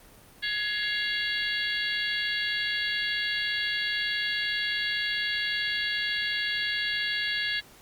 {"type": "harmonic tone with a mistuned harmonic", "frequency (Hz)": 559, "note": "C#5", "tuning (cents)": 14, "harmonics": [3, 4, 5, 6, 7, 8], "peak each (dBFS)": [-30, -34, -36, -33, -36, -37], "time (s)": [0.42, 7.61], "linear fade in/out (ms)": 20, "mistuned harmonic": 4, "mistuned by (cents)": -94, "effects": ["pink hiss -53 dBFS RMS until 7.81 s", "Opus 32 kbps"]}